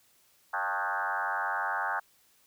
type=tone with frequency modulation; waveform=sine; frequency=1175 Hz; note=D6; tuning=1 cent sharp; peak=-28 dBFS; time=0.53-2 s; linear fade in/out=10 ms; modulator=94.5 Hz; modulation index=4.8; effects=white hiss -65 dBFS RMS until 2.46 s